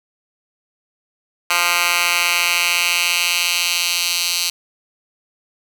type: tone with high-pass filter sweep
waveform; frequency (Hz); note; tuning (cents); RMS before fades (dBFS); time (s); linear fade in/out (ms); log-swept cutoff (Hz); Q
10% pulse; 174.2; F3; -4; -18; 1.5-4.5; 5; 1600 to 3900; 1.6
effects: none